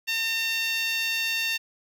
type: tone with high-pass filter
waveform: 10% pulse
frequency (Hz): 908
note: A#5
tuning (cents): -46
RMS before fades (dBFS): -27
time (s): 0.07-1.58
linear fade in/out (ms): 20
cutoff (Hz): 2300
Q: 2.8
effects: none